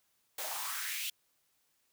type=noise with high-pass filter sweep; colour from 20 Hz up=white; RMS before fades=-38 dBFS; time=0.38-1.1 s; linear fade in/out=5 ms; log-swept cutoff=530 to 3100 Hz; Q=3.4; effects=white hiss -75 dBFS RMS until 1.92 s